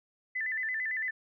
sine tone with vibrato, 1890 Hz, A#6, 23 cents sharp, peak -30 dBFS, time 0.35-1.11 s, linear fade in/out 10 ms, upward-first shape square, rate 8.9 Hz, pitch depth 110 cents each way, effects none

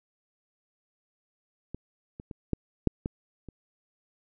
clicks, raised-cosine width 3 ms, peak -23 / -27 / -26 / -13 / -8 / -17 / -29 dBFS, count 7, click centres 1.746 / 2.199 / 2.312 / 2.533 / 2.873 / 3.059 / 3.487 s, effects none

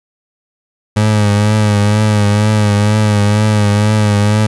30% pulse tone with vibrato, 105 Hz, G#2, 19 cents sharp, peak -6 dBFS, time 0.96-4.47 s, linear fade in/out 10 ms, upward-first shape triangle, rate 2.1 Hz, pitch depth 50 cents each way, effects resampled to 24000 Hz + 8-bit

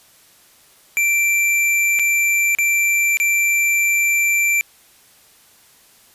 square tone with dropouts, 2349 Hz, D7, in tune, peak -15 dBFS, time 0.97-4.61 s, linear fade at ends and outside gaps 0 ms, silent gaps 1.99-1.995 / 2.55-2.586 / 3.171-3.2 s, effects white hiss -51 dBFS RMS until 6.14 s + resampled to 32000 Hz

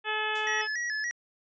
harmonic tone, 430 Hz, A4, 40 cents flat, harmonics 1 / 2 / 3 / 4 / 5 / 6 / 7 / 8, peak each -37 / -34 / -37 / -32 / -42 / -35 / -39 / -40 dBFS, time 0.04-0.68 s, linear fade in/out 50 ms
blue noise with exponential decay, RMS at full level -39 dBFS, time 0.35-0.66 s, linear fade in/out 5 ms, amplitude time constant 67 ms
square tone with vibrato, 1816 Hz, A#6, 46 cents flat, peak -30 dBFS, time 0.47-1.11 s, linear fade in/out 0 ms, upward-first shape square, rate 3.5 Hz, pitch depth 93 cents each way
effects resampled to 16000 Hz

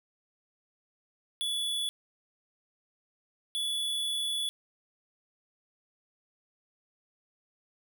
square tone bursts at uneven times, 3428 Hz, A7, 46 cents flat, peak -30 dBFS, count 2, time 1.41-1.89 / 3.55-4.49 s, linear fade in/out 0 ms, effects none

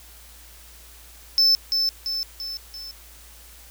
triangle tone with echo, 5274 Hz, E8, in tune, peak -13 dBFS, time 1.38-1.55 s, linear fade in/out 0 ms, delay 340 ms, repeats 4, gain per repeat -5 dB, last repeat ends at 2.91 s, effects added 57 Hz sine -48 dBFS peak until 3.7 s + white hiss -48 dBFS RMS until 3.7 s

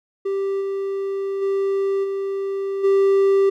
triangle tone with level steps, 392 Hz, G4, in tune, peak -18 / -20 / -16 / -20 / -11 dBFS, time 0.25-3.5 s, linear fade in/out 10 ms, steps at 0.6 / 1.41 / 2.03 / 2.83 s, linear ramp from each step 20 ms, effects none

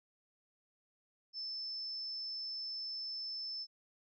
sine tone, 5274 Hz, E8, in tune, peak -39 dBFS, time 1.33-3.67 s, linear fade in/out 50 ms, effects none

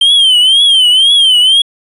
triangle tone with vibrato, 3136 Hz, G7, in tune, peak -3 dBFS, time 0.01-1.62 s, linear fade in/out 5 ms, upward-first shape triangle, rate 2 Hz, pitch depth 140 cents each way, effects resampled to 32000 Hz

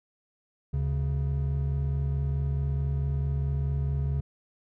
triangle tone pair together, 73.42 / 138.04 Hz, D2 / C#3, 0 / -7 cents, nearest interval major seventh, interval 1093 cents, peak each -26 / -26 dBFS, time 0.73-4.21 s, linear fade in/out 10 ms, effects none

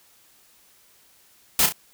white noise with echo, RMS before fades -18 dBFS, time 1.59-1.66 s, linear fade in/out 2 ms, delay 32 ms, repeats 2, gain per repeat -7 dB, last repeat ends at 1.724 s, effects white hiss -57 dBFS RMS until 1.93 s

